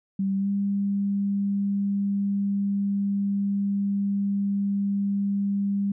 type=tone with pitch glide; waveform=sine; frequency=194.6 to 199.72 Hz; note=G3 to G3; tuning=-12 to +33 cents; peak=-22 dBFS; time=0.19-5.92 s; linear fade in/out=5 ms; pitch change=+45 cents; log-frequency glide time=0.37-0.49 s; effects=none